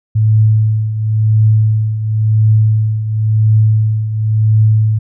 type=tone with tremolo; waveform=sine; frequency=108.8 Hz; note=A2; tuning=19 cents flat; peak=-5 dBFS; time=0.15-4.99 s; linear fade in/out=10 ms; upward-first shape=triangle; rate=0.95 Hz; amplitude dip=70%; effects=none